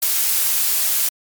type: noise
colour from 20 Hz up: blue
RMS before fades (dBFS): -18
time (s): 0.02-1.09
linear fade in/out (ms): 5
effects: MP3 96 kbps